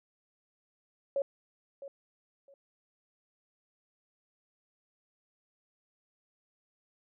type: tone with echo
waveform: sine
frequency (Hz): 554.4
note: C#5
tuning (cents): 0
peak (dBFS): -27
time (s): 1.16-1.22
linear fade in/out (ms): 2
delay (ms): 660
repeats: 2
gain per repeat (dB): -14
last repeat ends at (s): 2.54
effects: none